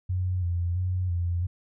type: tone with vibrato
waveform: sine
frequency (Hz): 89.2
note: F2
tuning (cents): +37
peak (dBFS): -24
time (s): 0.09-1.47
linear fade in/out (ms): 10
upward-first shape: square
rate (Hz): 1.5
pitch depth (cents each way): 44
effects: none